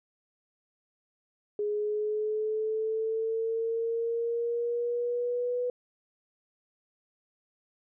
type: linear sweep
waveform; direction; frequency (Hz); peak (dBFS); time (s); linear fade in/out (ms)
sine; up; 415.3 to 493.9; -27; 1.59-5.7; 2
effects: none